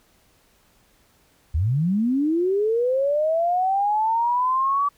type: linear sweep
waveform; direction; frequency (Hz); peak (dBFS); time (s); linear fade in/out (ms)
sine; up; 69 to 1152; -18; 1.54-4.89; 10
effects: pink hiss -60 dBFS RMS until 4.97 s